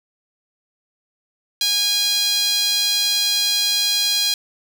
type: tone with high-pass filter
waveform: sawtooth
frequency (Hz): 819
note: G#5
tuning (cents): -24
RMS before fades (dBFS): -19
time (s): 1.61-4.34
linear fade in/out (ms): 2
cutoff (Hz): 3900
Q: 3.2
effects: none